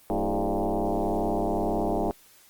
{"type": "tone with frequency modulation", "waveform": "sine", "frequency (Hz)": 185, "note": "F#3", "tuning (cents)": 0, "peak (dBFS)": -23, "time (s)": [0.1, 2.11], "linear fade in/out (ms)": 0, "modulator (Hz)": 102, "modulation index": 6.3, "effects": ["white hiss -56 dBFS RMS until 2.49 s", "Opus 32 kbps"]}